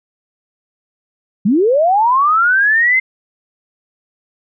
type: linear sweep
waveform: sine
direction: up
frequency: 178.3 to 2093 Hz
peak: -9 dBFS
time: 1.45-3 s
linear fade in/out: 10 ms
effects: none